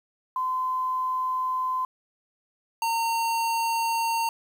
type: tone pair in turn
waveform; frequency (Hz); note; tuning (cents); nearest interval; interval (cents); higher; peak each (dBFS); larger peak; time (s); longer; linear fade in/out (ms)
sine / square; 1026 / 915.7; C6 / A#5; -34 / -31; major second; 197; first; -24; neither; 0.36-1.85 / 2.82-4.29; first; 2
effects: 9-bit